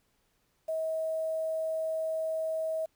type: tone with quantisation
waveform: sine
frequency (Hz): 640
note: D#5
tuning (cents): +49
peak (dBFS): -29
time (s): 0.68-2.86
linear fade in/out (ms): 10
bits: 9
effects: pink hiss -73 dBFS RMS until 2.95 s